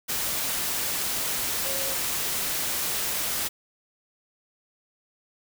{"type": "tone in noise", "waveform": "sine", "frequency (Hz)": 541, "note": "C#5", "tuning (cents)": -42, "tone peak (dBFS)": -35, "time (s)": [1.64, 1.95], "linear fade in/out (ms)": 20, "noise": "white", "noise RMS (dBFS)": -28, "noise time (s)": [0.08, 3.49], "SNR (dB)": -10, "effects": []}